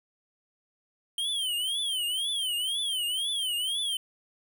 square tone with vibrato, 3136 Hz, G7, in tune, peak -28 dBFS, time 1.18-3.97 s, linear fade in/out 2 ms, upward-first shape triangle, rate 2 Hz, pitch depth 200 cents each way, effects none

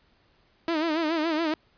sawtooth tone with vibrato, 320 Hz, D#4, 49 cents sharp, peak -20 dBFS, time 0.68-1.54 s, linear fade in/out 2 ms, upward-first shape sine, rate 7.1 Hz, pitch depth 100 cents each way, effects pink hiss -64 dBFS RMS until 1.77 s + resampled to 11025 Hz

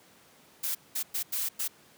blue noise bursts at uneven times, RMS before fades -31 dBFS, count 5, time 0.63-0.75 / 0.95-1.03 / 1.14-1.23 / 1.32-1.49 / 1.59-1.68 s, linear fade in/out 10 ms, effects pink hiss -58 dBFS RMS until 1.97 s + high-pass 150 Hz 12 dB/octave

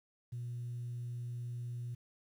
sine tone, 120.7 Hz, B2, 39 cents flat, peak -37 dBFS, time 0.32-1.95 s, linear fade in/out 10 ms, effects tanh soft clip ceiling -35 dBFS + 11-bit

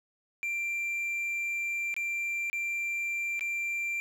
triangle tone with dropouts, 2363 Hz, D7, 10 cents sharp, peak -28 dBFS, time 0.43-4 s, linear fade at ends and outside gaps 0 ms, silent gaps 1.941-1.965 / 2.499-2.53 / 3.394-3.409 s, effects none

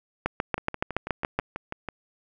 two click trains, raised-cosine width 0.5 ms, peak -9 / -17 dBFS, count 9 / 9, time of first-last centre 0.26-1.39 / 0.58-1.887 s, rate 7.08 / 6.12 Hz, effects none

